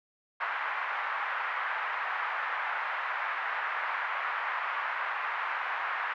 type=band-pass noise; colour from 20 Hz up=pink; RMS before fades=-33 dBFS; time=0.4-6.14 s; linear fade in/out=10 ms; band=930 to 2000 Hz; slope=24 dB/octave; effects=none